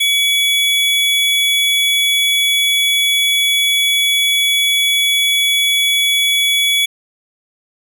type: tone pair together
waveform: square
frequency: 2269 / 3400 Hz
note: C#7 / G#7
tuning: +40 / +40 cents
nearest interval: perfect fifth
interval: 700 cents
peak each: -17 / -14 dBFS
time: 0-6.86 s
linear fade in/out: 10 ms
effects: none